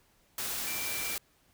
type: tone in noise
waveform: sine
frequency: 2349 Hz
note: D7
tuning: in tune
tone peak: -39 dBFS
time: 0.67-1.15 s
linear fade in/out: 2 ms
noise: white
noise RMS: -35 dBFS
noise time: 0.38-1.18 s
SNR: -7 dB
effects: pink hiss -67 dBFS RMS until 1.53 s